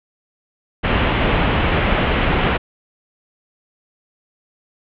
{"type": "low-pass noise", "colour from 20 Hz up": "pink", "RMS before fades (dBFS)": -17, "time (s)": [0.83, 2.58], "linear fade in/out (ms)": 20, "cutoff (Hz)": 3200, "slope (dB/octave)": 48, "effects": []}